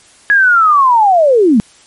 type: linear sweep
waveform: sine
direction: down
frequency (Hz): 1684 to 196.6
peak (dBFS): -5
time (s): 0.3-1.6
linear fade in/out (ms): 0
effects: white hiss -44 dBFS RMS until 1.86 s + MP3 48 kbps